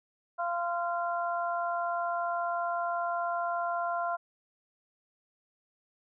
harmonic tone, 345.2 Hz, F4, 20 cents flat, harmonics 2 / 3 / 4, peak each -31 / -35 / -35 dBFS, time 0.38-4.17 s, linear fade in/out 20 ms, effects none

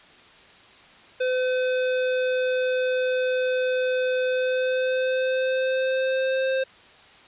square tone with pitch glide, 509 to 527.3 Hz, C5 to C5, -48 to +13 cents, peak -22 dBFS, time 1.2-6.64 s, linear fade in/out 10 ms, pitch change +61 cents, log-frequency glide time 4.28-6.5 s, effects white hiss -50 dBFS RMS until 7.27 s + resampled to 8000 Hz

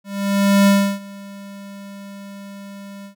square tone with ADSR envelope, 198.9 Hz, G3, 25 cents sharp, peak -10 dBFS, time 0.04-3.15 s, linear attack 630 ms, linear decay 320 ms, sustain -24 dB, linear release 100 ms, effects none

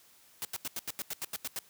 white noise bursts, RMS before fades -36 dBFS, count 11, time 0.42-1.589 s, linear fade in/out 0 ms, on 29 ms, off 85 ms, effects white hiss -61 dBFS RMS until 1.69 s + high-pass 60 Hz 12 dB/octave

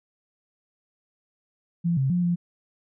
sine tone with pitch steps, 170.5 / 134 / 177.1 / 173.9 Hz, F3 / C3 / F3 / F3, -41 / +42 / +24 / -7 cents, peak -20 dBFS, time 1.84-2.36 s, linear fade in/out 20 ms, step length 130 ms, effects none

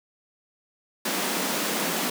pink high-pass noise, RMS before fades -27 dBFS, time 1.05-2.1 s, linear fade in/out 5 ms, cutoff 170 Hz, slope 96 dB/octave, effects none

